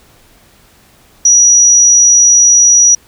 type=tone; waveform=sine; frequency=5820 Hz; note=F#8; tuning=29 cents flat; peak=-3 dBFS; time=1.25-2.95 s; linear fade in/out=5 ms; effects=pink hiss -46 dBFS RMS until 3.07 s